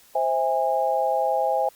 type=chord; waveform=sine; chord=C augmented; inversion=none; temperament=just; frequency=523.3 / 654.1 / 817.6 Hz; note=C5 / E5 / G#5; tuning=0 / -14 / -27 cents; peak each=-25 / -25 / -23 dBFS; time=0.15-1.69 s; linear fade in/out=5 ms; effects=white hiss -54 dBFS RMS until 1.75 s + Opus 48 kbps